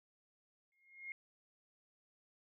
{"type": "tone with exponential growth", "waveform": "sine", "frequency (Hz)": 2142, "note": "C7", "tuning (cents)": 40, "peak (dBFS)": -40, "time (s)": [0.72, 1.12], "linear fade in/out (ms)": 1, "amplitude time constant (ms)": 85, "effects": []}